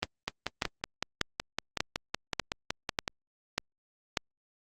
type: two click trains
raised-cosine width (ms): 0.2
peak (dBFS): -9 / -12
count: 8 / 16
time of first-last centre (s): 0.03-4.172 / 0.28-3.079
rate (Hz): 1.69 / 5.36
effects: Opus 24 kbps